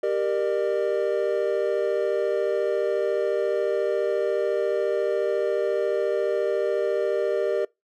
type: chord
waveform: triangle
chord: G minor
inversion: none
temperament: equal with one note detuned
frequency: 392 / 466.2 / 601.8 Hz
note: G4 / Bb4 / D5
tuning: 0 / 0 / +42 cents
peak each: -24 dBFS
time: 0.03-7.65 s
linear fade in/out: 5 ms
effects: noise-tail reverb RT60 0.2 s tail -24 dB re dry